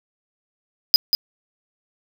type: tone with echo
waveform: square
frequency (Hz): 4978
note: D#8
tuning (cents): 0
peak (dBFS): -8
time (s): 0.94-0.96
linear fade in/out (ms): 0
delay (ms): 190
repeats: 1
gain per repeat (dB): -7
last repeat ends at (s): 1.15
effects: none